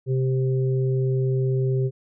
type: harmonic tone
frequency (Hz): 130.81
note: C3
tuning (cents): 0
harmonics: 1 / 3 / 4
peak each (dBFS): -20 / -26 / -39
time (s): 0.06-1.91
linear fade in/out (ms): 50
effects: none